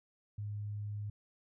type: tone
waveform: sine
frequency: 103.83 Hz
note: G#2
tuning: in tune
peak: -37 dBFS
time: 0.38-1.1 s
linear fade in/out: 5 ms
effects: none